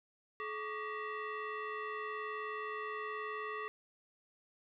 sine tone with frequency modulation, 349 Hz, F4, 1 cent flat, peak -38 dBFS, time 0.4-3.68 s, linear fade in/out 0 ms, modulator 777 Hz, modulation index 2.4, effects none

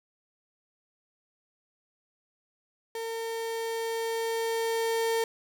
35% pulse tone with level ramp, 454.8 Hz, A#4, 43 cents flat, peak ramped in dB -31 to -23 dBFS, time 2.95-5.24 s, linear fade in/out 2 ms, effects none

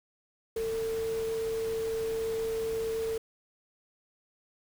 sine tone in noise, 449.1 Hz, A4, 35 cents sharp, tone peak -29 dBFS, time 0.56-3.18 s, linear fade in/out 5 ms, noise pink, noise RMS -44 dBFS, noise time 0.56-3.18 s, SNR +12 dB, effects none

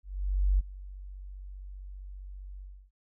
sine tone with ADSR envelope, 47.59 Hz, F#1, 49 cents sharp, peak -20 dBFS, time 0.03-2.91 s, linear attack 560 ms, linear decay 22 ms, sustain -20 dB, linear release 300 ms, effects none

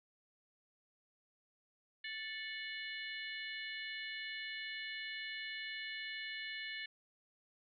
harmonic tone with a mistuned harmonic, 587.3 Hz, D5, in tune, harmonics 3 / 4 / 5 / 6 / 7, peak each -45 / -47 / -49 / -51 / -52 dBFS, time 2.04-6.86 s, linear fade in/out 5 ms, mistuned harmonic 4, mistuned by -110 cents, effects none

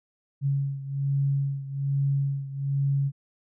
sine beating tone pair, 138.59 / 139.79 Hz, C#3 / C#3, 0 / +15 cents, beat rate 1.2 Hz, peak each -25 / -29 dBFS, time 0.41-3.12 s, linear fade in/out 50 ms, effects none

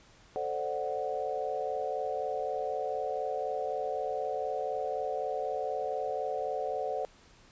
sine chord, D dominant seventh, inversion second, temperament equal, 440 / 523.3 / 587.3 / 740 Hz, A4 / C5 / D5 / F#5, 0 / 0 / 0 / 0 cents, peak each -37 / -36 / -37 / -35 dBFS, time 0.36-7.05 s, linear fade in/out 0 ms, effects pink hiss -59 dBFS RMS until 7.51 s + resampled to 16000 Hz

